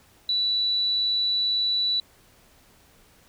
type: tone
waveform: sine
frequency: 3951 Hz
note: B7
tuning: in tune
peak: -21 dBFS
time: 0.29-2 s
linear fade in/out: 2 ms
effects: pink hiss -57 dBFS RMS until 3.28 s